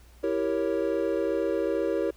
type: chord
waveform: triangle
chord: E diminished seventh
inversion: none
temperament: equal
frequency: 329.6 / 392 / 466.2 / 554.4 Hz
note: E4 / G4 / Bb4 / Db5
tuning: 0 / 0 / 0 / 0 cents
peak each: -28 dBFS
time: 0.23-2.11 s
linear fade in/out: 10 ms
effects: added 60 Hz sine -51 dBFS peak until 2.16 s + pink hiss -59 dBFS RMS until 2.16 s